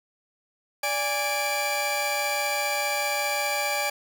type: tone cluster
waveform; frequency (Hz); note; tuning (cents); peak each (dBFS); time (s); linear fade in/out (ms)
sawtooth; 582 / 823 / 2343; D5 / G#5 / D7; -16 / -16 / -5; -26 / -25 / -25; 0.83-3.9; 5
effects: none